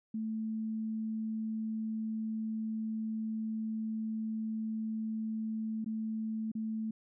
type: tone with dropouts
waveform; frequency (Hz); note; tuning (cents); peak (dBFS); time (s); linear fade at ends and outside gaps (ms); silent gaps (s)
sine; 220; A3; 0; -33; 0.14-6.91; 5; 5.845-5.86 / 6.517-6.551
effects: none